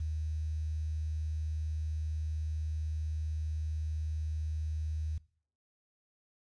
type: tone with quantisation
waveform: sine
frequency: 77.8 Hz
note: D#2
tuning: in tune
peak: -32 dBFS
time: 0-5.18 s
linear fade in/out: 5 ms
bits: 10
effects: noise-tail reverb RT60 0.5 s tail -21 dB re dry + resampled to 22050 Hz